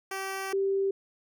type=tone pair in turn; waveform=10% pulse / sine; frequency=386.2 / 390.9 Hz; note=G4 / G4; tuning=-26 / -5 cents; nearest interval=unison; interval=21 cents; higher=second; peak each=-24 dBFS; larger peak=neither; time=0.11-0.53 / 0.53-0.91 s; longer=first; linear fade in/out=5 ms; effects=none